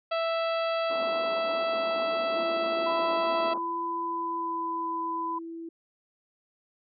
harmonic tone, 660 Hz, E5, 2 cents sharp, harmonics 1 / 2 / 3 / 4 / 5 / 6 / 7, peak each -27 / -32 / -42 / -38 / -41 / -46 / -45 dBFS, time 0.11-3.54 s, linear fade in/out 10 ms
pink band-pass noise, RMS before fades -40 dBFS, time 0.9-3.58 s, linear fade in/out 2 ms, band 210 to 1200 Hz, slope 48 dB/octave
sine tone with pitch glide, 339 to 331.3 Hz, E4 to E4, +49 to +9 cents, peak -36 dBFS, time 2.35-5.69 s, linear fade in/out 5 ms, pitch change -40 cents, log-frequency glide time 3.98-4.91 s
sine tone, 1002 Hz, B5, 25 cents sharp, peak -29 dBFS, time 2.86-5.39 s, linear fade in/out 10 ms
effects none

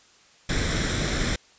pink noise with comb filter, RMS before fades -25 dBFS, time 0.49-1.36 s, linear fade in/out 5 ms, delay 0.54 ms, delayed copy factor +0.55, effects white hiss -56 dBFS RMS until 1.58 s + resampled to 16000 Hz

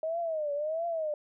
sine tone with vibrato, 626 Hz, D#5, 10 cents sharp, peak -29 dBFS, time 0.03-1.14 s, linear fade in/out 2 ms, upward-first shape triangle, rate 1.5 Hz, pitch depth 170 cents each way, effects none

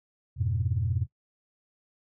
sine chord, F diminished, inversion none, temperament equal, 87.31 / 103.83 / 123.47 Hz, F2 / Ab2 / Cb3, 0 / 0 / 0 cents, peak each -29 dBFS, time 0.36-1.07 s, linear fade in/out 50 ms, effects noise-tail reverb RT60 0.1 s tail -19 dB re dry + tanh soft clip ceiling -16 dBFS

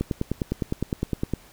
click train, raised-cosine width 3 ms, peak -11 dBFS, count 14, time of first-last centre 0.01-1.337 s, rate 9.8 Hz, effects pink hiss -52 dBFS RMS until 1.52 s

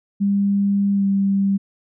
sine tone with pitch glide, 200 to 196.79 Hz, G3 to G3, +35 to +7 cents, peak -15 dBFS, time 0.2-1.58 s, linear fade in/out 20 ms, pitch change -28 cents, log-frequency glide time 0.93-1.05 s, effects none

